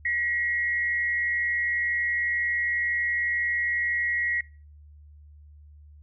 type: tone pair together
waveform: sine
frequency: 1911 / 2133 Hz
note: A#6 / C7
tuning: +43 / +33 cents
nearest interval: major second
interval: 190 cents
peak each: -24 / -31 dBFS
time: 0.05-4.41 s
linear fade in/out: 5 ms
effects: noise-tail reverb RT60 0.4 s tail -23 dB re dry + added 74 Hz sine -47 dBFS peak until 6.02 s